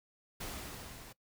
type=noise with level ramp; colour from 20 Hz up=pink; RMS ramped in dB=-41 to -52 dBFS; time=0.4-1.13 s; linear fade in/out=10 ms; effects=noise-tail reverb RT60 0.1 s tail -20 dB re dry